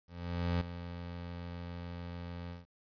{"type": "tone with ADSR envelope", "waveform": "25% pulse", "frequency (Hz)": 86.9, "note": "F2", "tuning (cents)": -8, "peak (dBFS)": -25, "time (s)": [0.07, 2.66], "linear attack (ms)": 540, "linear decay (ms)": 4, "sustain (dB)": -12, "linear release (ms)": 160, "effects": ["resampled to 11025 Hz", "11-bit"]}